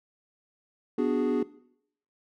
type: chord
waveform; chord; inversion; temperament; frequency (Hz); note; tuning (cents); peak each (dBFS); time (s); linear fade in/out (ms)
triangle; G# half-diminished seventh; first; equal; 246.9 / 293.7 / 370 / 415.3; B3 / D4 / F#4 / G#4; 0 / 0 / 0 / 0; -26 / -27 / -28 / -27; 0.98-1.43; 5
effects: noise-tail reverb RT60 0.7 s tail -19 dB re dry